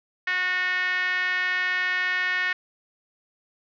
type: tone with band-pass filter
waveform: 5% pulse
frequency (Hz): 365.3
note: F#4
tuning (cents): -22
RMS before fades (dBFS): -25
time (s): 0.27-2.53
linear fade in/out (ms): 5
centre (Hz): 1800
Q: 4.3
effects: resampled to 16000 Hz